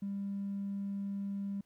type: tone with tanh clipping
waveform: triangle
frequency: 198.9 Hz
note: G3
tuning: 25 cents sharp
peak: -34 dBFS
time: 0.02-1.61 s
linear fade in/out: 5 ms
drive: 1 dB
effects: pink hiss -75 dBFS RMS until 1.65 s